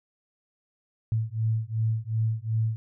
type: beating tone pair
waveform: sine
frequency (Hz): 110 / 112.7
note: A2 / A2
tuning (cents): 0 / +42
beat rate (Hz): 2.7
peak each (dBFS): -27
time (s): 1.12-2.76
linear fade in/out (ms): 0
effects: none